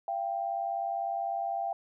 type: tone pair together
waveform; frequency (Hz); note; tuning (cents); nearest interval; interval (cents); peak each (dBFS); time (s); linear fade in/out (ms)
sine; 684.1 / 784; F5 / G5; -36 / 0; major second; 236; -33 / -32; 0.08-1.73; 2
effects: none